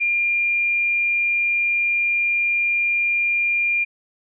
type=tone; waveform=sine; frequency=2400 Hz; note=D7; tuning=37 cents sharp; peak=-17 dBFS; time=0-3.85 s; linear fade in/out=20 ms; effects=none